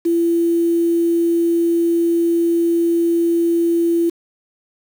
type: tone with quantisation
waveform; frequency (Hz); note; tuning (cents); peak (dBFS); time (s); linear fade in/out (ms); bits
sine; 337.5; E4; +41; -13; 0.05-4.1; 10; 6
effects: none